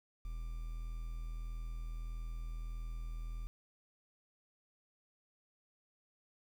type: tone with quantisation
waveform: triangle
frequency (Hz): 40.8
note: E1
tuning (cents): -17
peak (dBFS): -37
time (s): 0.25-3.47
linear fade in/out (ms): 0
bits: 10
effects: none